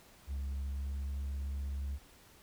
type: tone with pitch glide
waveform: sine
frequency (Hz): 68.5 to 69.26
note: C#2 to C#2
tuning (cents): -20 to -1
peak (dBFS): -32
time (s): 0.27-1.99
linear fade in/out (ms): 50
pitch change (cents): +19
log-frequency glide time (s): 0.66-0.93
effects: tanh soft clip ceiling -34 dBFS + pink hiss -60 dBFS RMS until 2.42 s